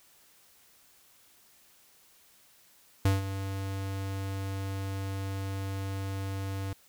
square tone with ADSR envelope, 97.2 Hz, G2, 14 cents flat, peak -21 dBFS, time 3.05-6.73 s, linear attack 4 ms, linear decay 160 ms, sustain -12 dB, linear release 3 ms, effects white hiss -61 dBFS RMS until 6.88 s

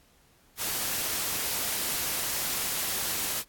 white noise, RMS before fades -30 dBFS, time 0.57-3.44 s, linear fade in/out 50 ms, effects pink hiss -62 dBFS RMS until 3.48 s + AAC 64 kbps

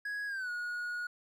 triangle tone with pitch glide, 1664 to 1448.6 Hz, G#6 to F#6, +3 to -37 cents, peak -33 dBFS, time 0.05-1.07 s, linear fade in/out 5 ms, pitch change -240 cents, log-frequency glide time 0.27-0.5 s, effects none

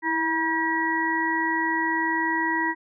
harmonic tone with a mistuned harmonic, 320.3 Hz, E4, 50 cents flat, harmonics 1 / 3 / 5 / 6, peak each -28 / -26 / -35 / -25 dBFS, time 0.02-2.75 s, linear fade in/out 50 ms, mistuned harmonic 1, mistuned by +34 cents, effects none

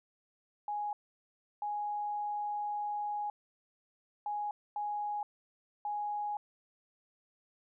sine tone bursts at uneven times, 830.6 Hz, G#5, in tune, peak -33 dBFS, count 5, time 0.68-0.93 / 1.62-3.3 / 4.26-4.51 / 4.76-5.23 / 5.85-6.37 s, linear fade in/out 2 ms, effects none

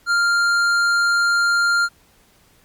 sine tone with hard clipping, 1396.9 Hz, F6, in tune, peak -16 dBFS, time 0.06-1.89 s, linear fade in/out 50 ms, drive 10 dB, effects pink hiss -55 dBFS RMS until 2.64 s + MP3 96 kbps

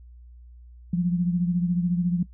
sine beating tone pair, 174.6 / 188.6 Hz, F3 / F#3, 0 / +33 cents, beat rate 14 Hz, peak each -21 / -29 dBFS, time 0.93-2.23 s, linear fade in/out 5 ms, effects noise-tail reverb RT60 0.1 s tail -18 dB re dry + added 60 Hz sine -44 dBFS peak until 2.33 s

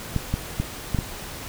clicks, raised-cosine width 5 ms, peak -10 dBFS, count 5, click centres 0.163 / 0.34 / 0.6 / 0.947 / 0.988 s, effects pink hiss -36 dBFS RMS until 1.48 s

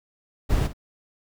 brown noise with echo, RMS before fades -21 dBFS, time 0.49-0.68 s, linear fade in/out 20 ms, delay 55 ms, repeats 1, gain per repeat -13 dB, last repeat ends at 0.735 s, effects none

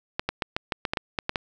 clicks, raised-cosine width 0.3 ms, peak -9 dBFS, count 11, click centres 0.195 / 0.29 / 0.422 / 0.565 / 0.722 / 0.852 / 0.935 / 0.972 / 1.188 / 1.294 / 1.358 s, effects none

